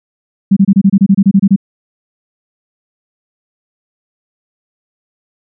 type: tone bursts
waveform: sine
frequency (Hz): 196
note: G3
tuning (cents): 0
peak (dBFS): -3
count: 13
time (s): 0.51-1.562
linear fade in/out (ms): 10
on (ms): 56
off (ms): 27
effects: none